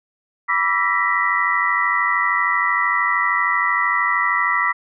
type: tone cluster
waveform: sine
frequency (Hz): 981 / 1160 / 1338 / 1886 / 1979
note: B5 / D6 / E6 / A#6 / B6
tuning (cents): -12 / -22 / +25 / +20 / +3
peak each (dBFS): -25 / -21 / -24 / -24 / -20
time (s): 0.48-4.73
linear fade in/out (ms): 20
effects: none